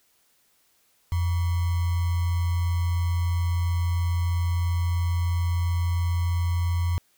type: tone with sample-and-hold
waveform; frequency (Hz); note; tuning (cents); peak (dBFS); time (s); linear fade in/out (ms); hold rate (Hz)
sine; 86.5; F2; -16; -21; 1.12-6.98; 0; 1050
effects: white hiss -65 dBFS RMS until 7.17 s